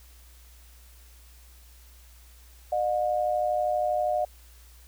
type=tone pair together; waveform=sine; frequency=607.5 / 720 Hz; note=D#5 / F#5; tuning=-42 / -47 cents; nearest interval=minor third; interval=295 cents; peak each=-26 dBFS; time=2.72-4.25 s; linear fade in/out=5 ms; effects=added 60 Hz sine -50 dBFS peak until 4.87 s + white hiss -57 dBFS RMS until 4.87 s